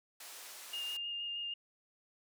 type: band-pass noise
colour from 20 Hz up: white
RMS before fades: -50 dBFS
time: 0.2-0.97 s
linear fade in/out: 5 ms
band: 500 to 12000 Hz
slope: 12 dB/octave
type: tone with vibrato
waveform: sine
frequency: 2824 Hz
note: F7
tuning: 19 cents sharp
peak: -37 dBFS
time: 0.73-1.54 s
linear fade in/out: 5 ms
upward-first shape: square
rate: 6.4 Hz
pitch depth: 10 cents each way
effects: none